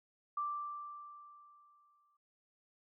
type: tone with exponential decay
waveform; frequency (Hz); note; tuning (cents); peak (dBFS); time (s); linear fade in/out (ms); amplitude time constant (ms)
sine; 1174.7; D6; 0; -33; 0.37-2.17; 5; 390
effects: none